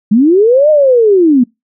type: linear two-way sweep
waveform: sine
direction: up then down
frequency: 196 to 622.3 to 232.2 Hz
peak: -4 dBFS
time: 0.11-1.44 s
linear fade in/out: 10 ms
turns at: 0.7 s
effects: noise-tail reverb RT60 0.2 s tail -25 dB re dry